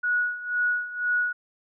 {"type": "tone with tremolo", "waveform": "sine", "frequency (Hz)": 1461, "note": "F#6", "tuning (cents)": -22, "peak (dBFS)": -20, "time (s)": [0.03, 1.33], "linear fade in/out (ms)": 10, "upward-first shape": "sine", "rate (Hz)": 2, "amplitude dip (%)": 80, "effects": []}